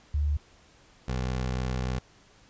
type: tone pair in turn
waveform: sine / 20% pulse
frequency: 73.42 / 63.33 Hz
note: D2 / B1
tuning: 0 / +44 cents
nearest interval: minor third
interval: 256 cents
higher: first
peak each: -23 dBFS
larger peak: neither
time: 0.14-0.37 / 1.08-1.99 s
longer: second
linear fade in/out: 5 ms
effects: pink hiss -58 dBFS RMS until 2.49 s + resampled to 16000 Hz